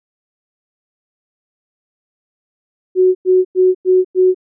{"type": "tone bursts", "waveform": "sine", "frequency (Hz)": 370, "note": "F#4", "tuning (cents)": 0, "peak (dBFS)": -7, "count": 5, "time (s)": [2.95, 4.346], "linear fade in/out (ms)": 50, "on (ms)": 200, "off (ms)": 99, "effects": []}